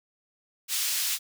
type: high-pass noise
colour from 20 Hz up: pink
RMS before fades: -28 dBFS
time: 0.68-1.19 s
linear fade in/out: 50 ms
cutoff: 3400 Hz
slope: 12 dB/octave
effects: none